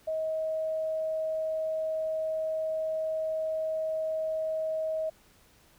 sine tone, 634 Hz, D#5, 32 cents sharp, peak -28 dBFS, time 0.07-5.1 s, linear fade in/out 10 ms, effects pink hiss -61 dBFS RMS until 5.78 s

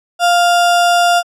sine tone with sample-and-hold, 698.5 Hz, F5, in tune, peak -8 dBFS, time 0.19-1.23 s, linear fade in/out 50 ms, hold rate 2100 Hz, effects low-pass 10000 Hz 12 dB/octave

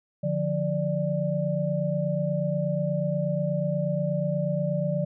sine tone cluster, 147.7 / 176 / 588 Hz, D3 / F3 / D5, +10 / +14 / +2 cents, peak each -28 dBFS, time 0.23-5.05 s, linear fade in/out 10 ms, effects none

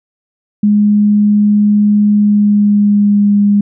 sine tone with pitch glide, 207.7 to 203.9 Hz, G#3 to G#3, 0 to -32 cents, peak -6 dBFS, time 0.63-3.61 s, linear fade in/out 5 ms, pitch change -32 cents, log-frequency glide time 2.13-3.37 s, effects none

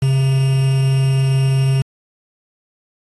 triangle tone with quantisation, 134.1 Hz, C3, 43 cents sharp, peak -10 dBFS, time 0.02-1.82 s, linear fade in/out 5 ms, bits 5, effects AAC 32 kbps

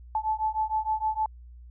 sine beating tone pair, 866 / 872.5 Hz, A5 / A5, -28 / -15 cents, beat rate 6.5 Hz, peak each -28 / -28 dBFS, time 0.15-1.26 s, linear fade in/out 2 ms, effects added 60 Hz sine -44 dBFS peak until 1.7 s

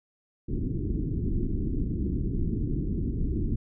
pink low-pass noise, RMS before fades -28 dBFS, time 0.48-3.56 s, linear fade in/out 10 ms, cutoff 360 Hz, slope 48 dB/octave, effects none

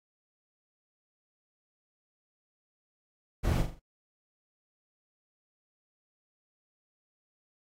brown noise with echo, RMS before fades -27 dBFS, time 3.43-3.63 s, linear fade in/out 20 ms, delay 42 ms, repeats 4, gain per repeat -7 dB, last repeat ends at 3.798 s, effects AAC 48 kbps

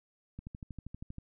click train, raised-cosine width 5 ms, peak -30 dBFS, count 11, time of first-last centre 0.39-1.184 s, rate 12.6 Hz, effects none

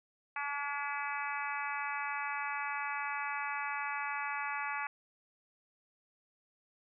harmonic tone with a mistuned harmonic, 286.5 Hz, D4, 43 cents flat, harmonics 3 / 4 / 5 / 6 / 7 / 8 / 9, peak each -40 / -41 / -42 / -43 / -43 / -44 / -45 dBFS, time 0.36-4.87 s, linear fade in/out 2 ms, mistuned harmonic 6, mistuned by -20 cents, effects none

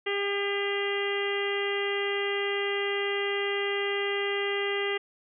harmonic tone with a mistuned harmonic, 401.1 Hz, G4, 40 cents sharp, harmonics 1 / 2 / 3 / 4 / 5 / 6 / 7 / 8, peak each -29 / -39 / -39 / -40 / -32 / -41 / -36 / -40 dBFS, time 0.06-4.98 s, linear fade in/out 10 ms, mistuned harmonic 3, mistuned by +16 cents, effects none

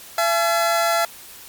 25% pulse tone pair together, 676.7 / 855 Hz, E5 / A5, +45 / -50 cents, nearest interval major third, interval 405 cents, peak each -14 / -20 dBFS, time 0.18-1.05 s, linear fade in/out 2 ms, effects white hiss -41 dBFS RMS until 1.48 s + MP3 96 kbps

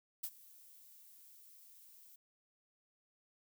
violet noise with ADSR envelope, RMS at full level -39 dBFS, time 0.23-2.16 s, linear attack 10 ms, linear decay 55 ms, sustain -21 dB, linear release 5 ms, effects none

